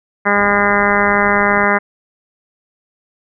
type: harmonic tone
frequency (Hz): 203.2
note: G#3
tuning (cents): -38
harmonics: 1 / 2 / 3 / 4 / 5 / 6 / 7 / 8 / 9 / 10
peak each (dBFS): -20 / -20 / -20 / -20 / -20 / -20 / -20 / -20 / -20 / -20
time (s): 0.25-1.79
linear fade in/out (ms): 20
type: low-pass noise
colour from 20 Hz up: pink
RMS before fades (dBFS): -33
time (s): 0.36-1.65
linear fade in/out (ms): 10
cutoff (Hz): 830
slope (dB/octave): 96
effects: none